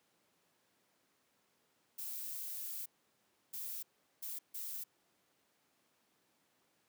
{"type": "noise bursts at uneven times", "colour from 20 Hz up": "violet", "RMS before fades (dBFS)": -43, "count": 4, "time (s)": [[1.98, 2.86], [3.53, 3.83], [4.22, 4.39], [4.54, 4.84]], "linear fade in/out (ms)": 10, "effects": ["pink hiss -75 dBFS RMS until 6.88 s", "high-pass 200 Hz 12 dB/octave"]}